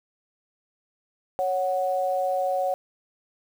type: tone pair together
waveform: sine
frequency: 554.4 / 740 Hz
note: C#5 / F#5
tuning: 0 / 0 cents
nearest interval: perfect fourth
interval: 500 cents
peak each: -25 dBFS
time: 1.39-2.74 s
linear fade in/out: 0 ms
effects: 8-bit